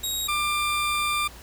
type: tone pair in turn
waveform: 20% pulse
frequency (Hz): 3793 / 1190.9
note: A#7 / D6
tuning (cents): +29 / +24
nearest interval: octave + minor sixth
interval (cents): 2005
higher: first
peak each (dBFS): -20 / -18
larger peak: second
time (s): 0.03-0.28 / 0.28-1.28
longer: second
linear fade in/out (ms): 10
effects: added 60 Hz sine -44 dBFS peak until 1.42 s + pink hiss -46 dBFS RMS until 1.42 s